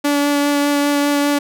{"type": "tone with vibrato", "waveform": "sawtooth", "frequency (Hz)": 287.7, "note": "D4", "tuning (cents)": -36, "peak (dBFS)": -10, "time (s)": [0.04, 1.39], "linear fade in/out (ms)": 10, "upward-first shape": "sine", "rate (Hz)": 5, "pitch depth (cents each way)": 10, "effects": []}